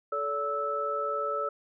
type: tone cluster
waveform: sine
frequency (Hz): 434.5 / 572 / 1311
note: A4 / D5 / E6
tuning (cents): -22 / -46 / -10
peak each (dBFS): -35 / -33 / -30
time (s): 0.12-1.49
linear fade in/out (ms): 5
effects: none